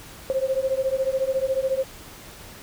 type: beating tone pair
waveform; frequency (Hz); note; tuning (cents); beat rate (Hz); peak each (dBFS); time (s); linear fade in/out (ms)
sine; 523.3 / 537.3; C5 / C5; 0 / +46; 14; -24; 0.3-1.84; 0
effects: pink hiss -43 dBFS RMS until 2.62 s